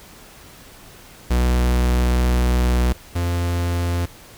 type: tone pair in turn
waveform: 45% pulse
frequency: 61.4 / 86.83 Hz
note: B1 / F2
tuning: -9 / -9 cents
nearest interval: tritone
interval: 600 cents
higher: second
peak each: -15 / -19 dBFS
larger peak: first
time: 1.3-2.93 / 3.15-4.06 s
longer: first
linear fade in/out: 10 ms
effects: pink hiss -44 dBFS RMS until 4.37 s